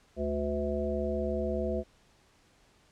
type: harmonic tone with a mistuned harmonic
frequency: 72.3 Hz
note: D2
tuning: 27 cents flat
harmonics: 1 / 3 / 5 / 7 / 9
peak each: -35 / -35 / -35 / -35 / -35 dBFS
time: 0.16-1.84 s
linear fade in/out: 50 ms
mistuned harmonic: 5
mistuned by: +17 cents
effects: pink hiss -64 dBFS RMS until 2.91 s + low-pass 8000 Hz 12 dB/octave